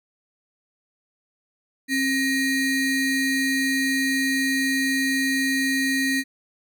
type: ring-modulated tone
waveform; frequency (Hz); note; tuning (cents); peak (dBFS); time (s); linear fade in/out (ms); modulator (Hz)
square; 1074; C6; +45; -18; 1.88-6.24; 50; 806
effects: none